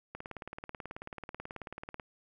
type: click train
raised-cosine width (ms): 0.5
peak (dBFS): -26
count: 35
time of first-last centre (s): 0.15-1.998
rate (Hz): 18.4
effects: 11-bit